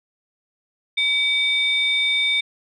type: tone pair together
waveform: sine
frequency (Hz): 2283 / 3624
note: D7 / A#7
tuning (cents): -50 / -50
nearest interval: minor sixth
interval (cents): 800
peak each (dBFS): -19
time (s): 0.97-2.41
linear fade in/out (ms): 10
effects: tanh soft clip ceiling -11 dBFS